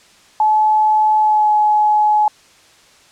sine tone with pitch glide, 859 to 846.7 Hz, A5 to G#5, -42 to +33 cents, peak -10 dBFS, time 0.4-2.28 s, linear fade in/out 2 ms, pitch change -25 cents, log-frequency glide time 1.19-1.51 s, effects white hiss -48 dBFS RMS until 3.11 s + low-pass 7000 Hz 12 dB/octave

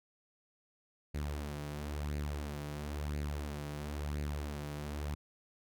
sawtooth tone with flanger, 73.42 Hz, D2, in tune, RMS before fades -39 dBFS, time 1.14-5.15 s, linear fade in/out 10 ms, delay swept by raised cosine 0.44 to 6.34 ms, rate 0.98 Hz, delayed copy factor +0.55, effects none

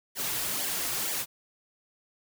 white noise with flanger, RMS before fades -31 dBFS, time 0.15-1.26 s, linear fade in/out 50 ms, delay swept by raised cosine 0.75 to 5.15 ms, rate 2.1 Hz, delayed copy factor -0.6, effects none

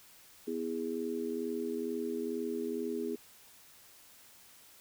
harmonic tone, 82.2 Hz, E2, 4 cents flat, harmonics 3 / 4 / 5, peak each -38 / -39 / -36 dBFS, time 0.47-3.16 s, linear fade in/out 10 ms, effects white hiss -58 dBFS RMS until 4.8 s

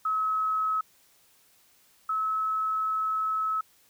sine tone pair in turn, 1285 / 1293.9 Hz, E6 / E6, -45 / -33 cents, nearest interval unison, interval 12 cents, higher second, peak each -24 / -25 dBFS, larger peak first, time 0.05-0.81 / 2.09-3.61 s, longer second, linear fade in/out 5 ms, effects white hiss -62 dBFS RMS until 3.89 s

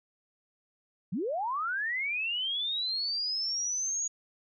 sine linear sweep, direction up, 146.6 to 6750 Hz, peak -29 dBFS, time 1.12-4.08 s, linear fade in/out 10 ms, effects none

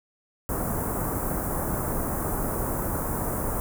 pink band-stop noise, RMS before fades -28 dBFS, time 0.49-3.6 s, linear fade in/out 0 ms, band 1300 to 9700 Hz, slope 24 dB/octave, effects none

